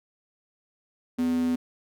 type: tone with high-pass filter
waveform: square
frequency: 83.3 Hz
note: E2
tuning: 19 cents sharp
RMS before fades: -25 dBFS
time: 1.18-1.56 s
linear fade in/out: 10 ms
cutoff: 240 Hz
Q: 7.6
effects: none